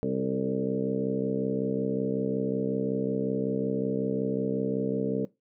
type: harmonic tone with a mistuned harmonic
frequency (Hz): 65.41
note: C2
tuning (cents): 0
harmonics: 2 / 3 / 4 / 5 / 6 / 7 / 8 / 9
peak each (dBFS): -37 / -32 / -32 / -38 / -39 / -29 / -41 / -39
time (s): 0.03-5.25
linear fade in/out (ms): 0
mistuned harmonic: 7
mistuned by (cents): -29
effects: noise-tail reverb RT60 0.2 s tail -19 dB re dry